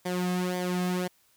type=tone with flanger; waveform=sawtooth; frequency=180.6 Hz; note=F#3; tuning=42 cents flat; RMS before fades=-29 dBFS; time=0.05-1.08 s; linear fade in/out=10 ms; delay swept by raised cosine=0.73 to 2.13 ms; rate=1.9 Hz; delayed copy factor=-0.7; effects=white hiss -65 dBFS RMS until 1.36 s